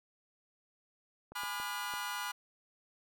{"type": "clicks", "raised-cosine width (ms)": 1, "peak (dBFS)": -35, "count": 4, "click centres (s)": [1.32, 1.435, 1.6, 1.938]}
{"type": "chord", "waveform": "sawtooth", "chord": "G# diminished seventh", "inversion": "none", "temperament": "just", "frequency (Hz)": [830.6, 996.7, 1196.1, 1435.3], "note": ["G#5", "B5", "D6", "F6"], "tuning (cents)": [0, 16, 31, 47], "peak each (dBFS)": [-41, -37, -41, -37], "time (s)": [1.35, 2.32], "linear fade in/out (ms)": 10}
{"effects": []}